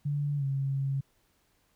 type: tone with pitch glide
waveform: sine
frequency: 144.7 to 136.74 Hz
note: D3 to C#3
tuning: -25 to -23 cents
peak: -27 dBFS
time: 0.05-1.01 s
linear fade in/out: 10 ms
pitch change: -98 cents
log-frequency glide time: 0.37-0.44 s
effects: pink hiss -70 dBFS RMS until 1.75 s